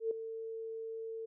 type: tone with ADSR envelope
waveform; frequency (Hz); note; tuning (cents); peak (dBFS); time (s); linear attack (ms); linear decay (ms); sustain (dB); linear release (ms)
sine; 449.1; A4; +35; -28; 0-1.26; 110; 3; -11; 12
effects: none